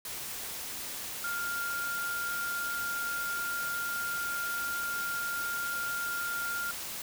sine tone in noise, 1400 Hz, F6, 4 cents sharp, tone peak -32 dBFS, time 1.24-6.71 s, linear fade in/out 2 ms, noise white, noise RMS -39 dBFS, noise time 0.05-7.02 s, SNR +4 dB, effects none

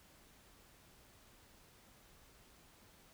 silence, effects pink hiss -64 dBFS RMS until 3.13 s

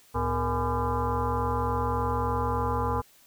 sine tone with frequency modulation, 471.7 Hz, A#4, 20 cents sharp, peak -24 dBFS, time 0.14-3.02 s, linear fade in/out 20 ms, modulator 180 Hz, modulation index 3.9, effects white hiss -58 dBFS RMS until 3.26 s

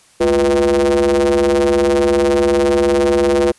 square ring-modulated tone, 71.6 Hz, D2, 43 cents flat, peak -9 dBFS, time 0.2-3.52 s, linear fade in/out 10 ms, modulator 421 Hz, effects white hiss -50 dBFS RMS until 3.58 s + resampled to 24000 Hz

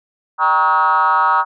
sine tone with frequency modulation, 1108.7 Hz, C#6, in tune, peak -10 dBFS, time 0.38-1.45 s, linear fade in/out 50 ms, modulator 167 Hz, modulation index 1.7, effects tanh soft clip ceiling -6 dBFS

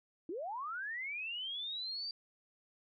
sine linear sweep, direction up, 300.9 to 4705 Hz, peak -38 dBFS, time 0.29-2.11 s, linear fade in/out 2 ms, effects none

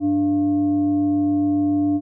sine tone with frequency modulation, 293.7 Hz, D4, in tune, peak -16 dBFS, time 0-2.01 s, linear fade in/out 50 ms, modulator 394 Hz, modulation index 0.34, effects none

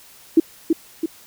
sine tone with echo, 325.4 Hz, E4, 22 cents flat, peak -7 dBFS, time 0.37-0.4 s, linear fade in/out 5 ms, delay 330 ms, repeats 2, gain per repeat -5 dB, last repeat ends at 1.06 s, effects white hiss -47 dBFS RMS until 1.26 s

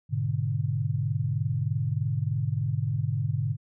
sine chord, G# diminished, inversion none, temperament equal, 103.83 / 123.47 / 146.83 Hz, G#2 / B2 / D3, 0 / 0 / 0 cents, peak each -29 dBFS, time 0.09-3.57 s, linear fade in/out 50 ms, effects none

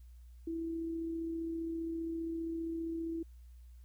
sine tone with amplitude modulation, 329.3 Hz, E4, 2 cents flat, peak -34 dBFS, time 0.47-3.23 s, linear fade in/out 5 ms, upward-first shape sine, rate 35.1 Hz, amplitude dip 25%, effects added 60 Hz sine -51 dBFS peak until 3.84 s + white hiss -75 dBFS RMS until 3.84 s

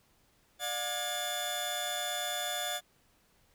sawtooth tone cluster, 594 / 719 / 1667 / 3506 Hz, D5 / F#5 / G#6 / A7, +20 / -50 / +6 / -7 cents, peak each -37 / -34 / -38 / -33 dBFS, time 0.59-2.81 s, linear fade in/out 50 ms, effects pink hiss -68 dBFS RMS until 3.54 s

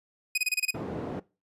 sawtooth tone bursts, 2500 Hz, D#7, 8 cents sharp, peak -20 dBFS, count 7, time 0.35-0.708 s, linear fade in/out 5 ms, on 28 ms, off 27 ms
white band-pass noise, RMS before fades -35 dBFS, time 0.74-1.2 s, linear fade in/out 10 ms, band 110 to 440 Hz, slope 12 dB/octave
effects noise-tail reverb RT60 0.3 s tail -21 dB re dry + resampled to 32000 Hz

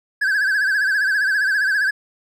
triangle tone with vibrato, 1614 Hz, G#6, 50 cents flat, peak -14 dBFS, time 0.21-1.91 s, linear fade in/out 10 ms, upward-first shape sine, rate 15 Hz, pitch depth 100 cents each way, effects none

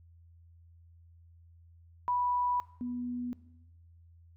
sine tone pair in turn, 983 / 245 Hz, B5 / B3, -8 / -14 cents, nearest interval 2 octaves, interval 2406 cents, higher first, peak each -27 / -33 dBFS, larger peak first, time 2.08-2.6 / 2.81-3.33 s, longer neither, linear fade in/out 0 ms, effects noise-tail reverb RT60 1.0 s tail -19 dB re dry + added 84 Hz sine -55 dBFS peak until 4.36 s

